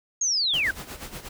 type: linear sweep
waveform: sine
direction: down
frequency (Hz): 6645 to 1480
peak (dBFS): -21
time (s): 0.21-0.71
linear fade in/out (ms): 5
type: noise with tremolo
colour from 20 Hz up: pink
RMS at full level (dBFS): -36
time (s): 0.53-1.29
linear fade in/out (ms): 10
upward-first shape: sine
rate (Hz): 8.3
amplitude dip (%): 70
effects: none